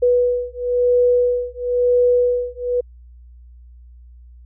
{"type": "beating tone pair", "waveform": "sine", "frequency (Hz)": [490.4, 491.39], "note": ["B4", "B4"], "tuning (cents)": [-12, -9], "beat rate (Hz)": 0.99, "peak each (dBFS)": [-17, -17], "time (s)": [0.02, 2.81], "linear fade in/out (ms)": 10, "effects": ["added 60 Hz sine -40 dBFS peak until 4.45 s"]}